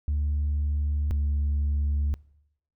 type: tone pair in turn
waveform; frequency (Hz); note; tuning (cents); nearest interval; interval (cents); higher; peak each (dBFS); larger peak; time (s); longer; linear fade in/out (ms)
sine; 73.42 / 72.41; D2 / D2; 0 / -24; unison; 24; first; -21 / -20; second; 0.08-1.11 / 1.11-2.14; neither; 0
effects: noise-tail reverb RT60 0.8 s tail -24 dB re dry + tanh soft clip ceiling -21 dBFS